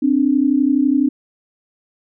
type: tone pair together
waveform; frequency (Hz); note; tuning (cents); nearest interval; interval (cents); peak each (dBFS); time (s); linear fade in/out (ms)
sine; 261.7 / 293.7; C4 / D4; 0 / 0; major second; 200; -15; 0.02-1.09; 10
effects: none